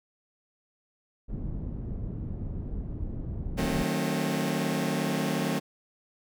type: low-pass noise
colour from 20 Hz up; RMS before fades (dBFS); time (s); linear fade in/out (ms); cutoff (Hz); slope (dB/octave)
pink; -34; 1.28-3.84; 20; 220; 12
type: chord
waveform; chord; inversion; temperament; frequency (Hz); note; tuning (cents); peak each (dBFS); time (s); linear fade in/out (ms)
sawtooth; D# diminished seventh; none; just; 155.56 / 186.68 / 224 / 268.8; D#3 / F#3 / A3 / C4; 0 / +16 / +31 / +47; -28; 3.57-5.6; 20
effects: none